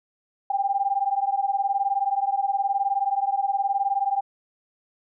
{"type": "beating tone pair", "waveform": "sine", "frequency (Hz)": [784, 803], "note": ["G5", "G5"], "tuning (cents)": [0, 41], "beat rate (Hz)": 19, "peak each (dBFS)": -24, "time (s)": [0.5, 4.21], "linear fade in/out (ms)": 5, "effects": []}